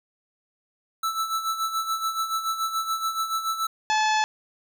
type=tone with tremolo; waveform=square; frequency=1318.5 Hz; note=E6; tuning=in tune; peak=-23 dBFS; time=1.03-3.67 s; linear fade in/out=5 ms; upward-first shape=sine; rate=7 Hz; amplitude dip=65%
type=harmonic tone; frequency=863 Hz; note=A5; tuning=34 cents flat; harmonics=1 / 2 / 3 / 4 / 5 / 6 / 7 / 8; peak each=-21 / -27 / -31 / -33 / -35 / -37 / -38 / -39 dBFS; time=3.9-4.24 s; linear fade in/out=0 ms
effects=none